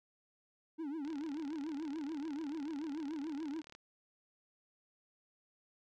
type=tone with vibrato; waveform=triangle; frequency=300 Hz; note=D4; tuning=37 cents sharp; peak=-36 dBFS; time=0.78-3.62 s; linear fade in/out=20 ms; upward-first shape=triangle; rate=6.9 Hz; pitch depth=200 cents each way
type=click train; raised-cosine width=0.2 ms; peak=-36 dBFS; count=102; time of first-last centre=1.05-3.751 s; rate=37.4 Hz
effects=none